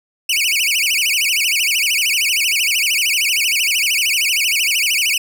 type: tone with vibrato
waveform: sawtooth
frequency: 2574 Hz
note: E7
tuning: 42 cents flat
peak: -11 dBFS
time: 0.29-5.18 s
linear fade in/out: 5 ms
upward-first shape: sine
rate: 13 Hz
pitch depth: 280 cents each way
effects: none